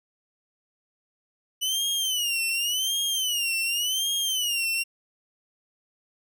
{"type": "tone with vibrato", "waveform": "sawtooth", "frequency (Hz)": 2960, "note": "F#7", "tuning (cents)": 0, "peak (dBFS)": -21, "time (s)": [1.61, 4.84], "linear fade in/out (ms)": 20, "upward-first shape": "sine", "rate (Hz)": 0.89, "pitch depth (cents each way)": 160, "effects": []}